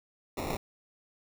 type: noise with sample-and-hold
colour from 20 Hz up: blue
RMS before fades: -34 dBFS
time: 0.37-0.57 s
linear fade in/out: 5 ms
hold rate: 1575 Hz
effects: none